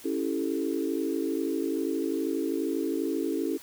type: chord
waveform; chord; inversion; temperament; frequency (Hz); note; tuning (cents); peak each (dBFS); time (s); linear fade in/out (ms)
sine; A dominant seventh; first; equal; 277.2 / 329.6 / 392 / 440; C#4 / E4 / G4 / A4; 0 / 0 / 0 / 0; -31 / -30 / -34 / -34; 0.04-3.58; 20
effects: white hiss -49 dBFS RMS until 3.62 s